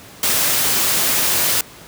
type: noise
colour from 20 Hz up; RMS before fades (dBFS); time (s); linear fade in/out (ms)
white; -17; 0.23-1.61; 2
effects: pink hiss -40 dBFS RMS until 1.87 s + high-pass 80 Hz 12 dB/octave